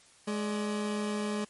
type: tone pair together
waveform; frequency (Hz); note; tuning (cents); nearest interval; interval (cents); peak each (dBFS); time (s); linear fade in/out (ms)
30% pulse; 210 / 586.8; G#3 / D5; +19 / -2; octave + tritone; 1779; -28 / -38; 0.27-1.45; 10
effects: white hiss -59 dBFS RMS until 1.49 s + MP3 48 kbps